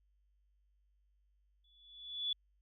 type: tone with exponential growth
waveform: sine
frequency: 3438 Hz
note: A7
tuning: 41 cents flat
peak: -31 dBFS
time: 1.64-2.33 s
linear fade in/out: 5 ms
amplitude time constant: 150 ms
effects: added 50 Hz sine -70 dBFS peak until 2.61 s